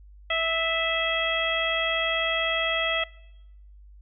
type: harmonic tone with a mistuned harmonic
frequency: 654 Hz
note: E5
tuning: 14 cents flat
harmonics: 1 / 2 / 3 / 4 / 5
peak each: -29 / -31 / -28 / -30 / -29 dBFS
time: 0.3-3.04 s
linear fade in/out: 5 ms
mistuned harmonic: 3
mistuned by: +20 cents
effects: noise-tail reverb RT60 0.9 s tail -22 dB re dry + added 50 Hz sine -46 dBFS peak until 4.01 s